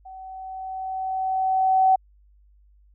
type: tone with level ramp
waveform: sine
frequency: 758 Hz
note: F#5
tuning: 42 cents sharp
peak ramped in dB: -38 to -13 dBFS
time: 0.05-1.96 s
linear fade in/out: 10 ms
effects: added 50 Hz sine -53 dBFS peak until 2.94 s